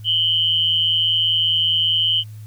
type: tone pair together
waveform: sine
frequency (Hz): 2960 / 3125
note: F#7 / G7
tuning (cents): 0 / -6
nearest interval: minor second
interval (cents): 94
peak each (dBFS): -18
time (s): 0.04-2.24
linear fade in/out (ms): 50
effects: added 107 Hz sine -33 dBFS peak until 2.46 s + white hiss -54 dBFS RMS until 2.46 s